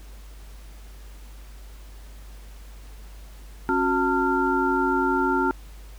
sine tone cluster, 272.5 / 365 / 897 / 1385 Hz, C#4 / F#4 / A5 / F6, -29 / -24 / +33 / -15 cents, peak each -25 dBFS, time 3.69-5.51 s, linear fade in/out 0 ms, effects added 50 Hz sine -40 dBFS peak until 5.98 s + pink hiss -52 dBFS RMS until 5.98 s

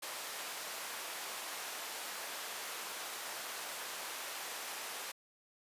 pink high-pass noise, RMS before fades -43 dBFS, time 0.02-5.12 s, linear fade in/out 10 ms, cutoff 690 Hz, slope 12 dB/octave, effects resampled to 32000 Hz

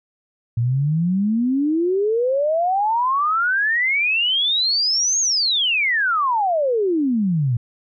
sine exponential two-way sweep, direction up then down, 113.5 to 6680 to 113.5 Hz, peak -16 dBFS, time 0.57-7.57 s, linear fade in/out 5 ms, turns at 5.2 s, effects none

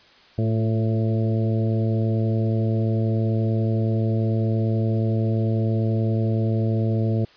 harmonic tone with a mistuned harmonic, 111.2 Hz, A2, 19 cents sharp, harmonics 1 / 2 / 3 / 4 / 5 / 6, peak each -20 / -26 / -30 / -32 / -34 / -36 dBFS, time 0.38-7.25 s, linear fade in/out 5 ms, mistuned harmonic 3, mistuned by +31 cents, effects white hiss -52 dBFS RMS until 7.36 s + resampled to 11025 Hz

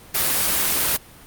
white noise, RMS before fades -20 dBFS, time 0.14-0.97 s, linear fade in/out 10 ms, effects pink hiss -45 dBFS RMS until 1.26 s + Opus 32 kbps

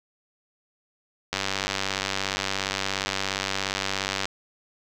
click train, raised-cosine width 0.2 ms, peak -8 dBFS, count 285, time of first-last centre 1.33-4.255 s, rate 97.1 Hz, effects none

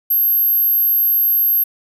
sine tone, 12544 Hz, G9, in tune, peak -11 dBFS, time 0.1-1.64 s, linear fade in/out 10 ms, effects tanh soft clip ceiling -7 dBFS

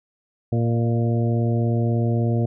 harmonic tone with a mistuned harmonic, 116.5 Hz, A#2, 1 cent flat, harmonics 1 / 2 / 3 / 4 / 5 / 6, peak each -19 / -25 / -29 / -31 / -33 / -35 dBFS, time 0.52-2.46 s, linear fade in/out 5 ms, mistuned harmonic 5, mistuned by +29 cents, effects none

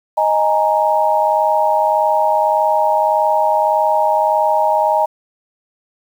sine chord, D# suspended fourth, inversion none, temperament equal, 622.3 / 830.6 / 932.3 Hz, D#5 / G#5 / A#5, 0 / 0 / 0 cents, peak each -16 dBFS, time 0.17-5.06 s, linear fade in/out 10 ms, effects 7-bit

